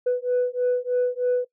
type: beating tone pair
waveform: sine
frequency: 493.9 / 497.1 Hz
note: B4 / B4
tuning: 0 / +11 cents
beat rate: 3.2 Hz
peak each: -22 dBFS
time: 0.06-1.45 s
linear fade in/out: 10 ms
effects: noise-tail reverb RT60 0.1 s tail -21 dB re dry + tanh soft clip ceiling -16 dBFS